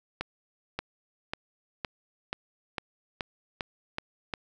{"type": "accelerating click train", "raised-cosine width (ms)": 0.3, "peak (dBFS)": -15, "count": 10, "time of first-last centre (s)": [0.21, 4.338], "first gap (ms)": 580, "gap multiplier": 0.94, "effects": []}